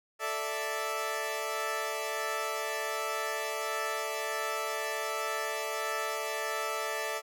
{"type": "chord", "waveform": "15% pulse", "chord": "A suspended fourth", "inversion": "none", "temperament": "equal", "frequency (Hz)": [440, 587.3, 659.3], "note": ["A4", "D5", "E5"], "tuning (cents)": [0, 0, 0], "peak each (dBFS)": -30, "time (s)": [0.19, 7.22], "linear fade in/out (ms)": 50, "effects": []}